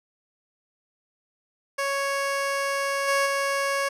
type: tone with level steps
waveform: 15% pulse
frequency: 554.4 Hz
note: C#5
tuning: in tune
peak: -18 / -14 / -17 dBFS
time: 1.78-3.89 s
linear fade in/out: 10 ms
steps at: 3.07 / 3.25 s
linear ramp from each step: 20 ms
effects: low-pass 11000 Hz 12 dB/octave